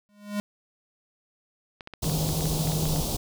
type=tone with exponential growth; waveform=square; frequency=206 Hz; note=G#3; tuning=14 cents flat; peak=-24 dBFS; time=0.09-0.4 s; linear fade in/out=0 ms; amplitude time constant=67 ms
type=clicks; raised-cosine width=0.3 ms; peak=-23 dBFS; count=12; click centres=1.808 / 1.874 / 1.937 / 2.043 / 2.098 / 2.291 / 2.408 / 2.456 / 2.673 / 2.72 / 2.855 / 2.961 s
type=band-stop noise; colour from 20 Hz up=pink; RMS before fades=-29 dBFS; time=2.02-3.17 s; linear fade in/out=10 ms; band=870 to 3500 Hz; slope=24 dB/octave
type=tone with tremolo; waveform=triangle; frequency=156 Hz; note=D#3; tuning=5 cents sharp; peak=-21 dBFS; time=2.05-3.02 s; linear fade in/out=20 ms; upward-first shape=triangle; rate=13 Hz; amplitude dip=65%
effects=none